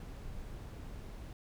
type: noise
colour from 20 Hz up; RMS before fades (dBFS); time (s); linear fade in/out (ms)
brown; -45; 0-1.33; 2
effects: none